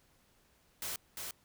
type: noise with echo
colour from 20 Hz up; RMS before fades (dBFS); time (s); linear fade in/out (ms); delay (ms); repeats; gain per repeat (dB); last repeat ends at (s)
white; -39; 0.82-0.96; 2; 350; 1; -3; 1.31
effects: pink hiss -69 dBFS RMS until 1.44 s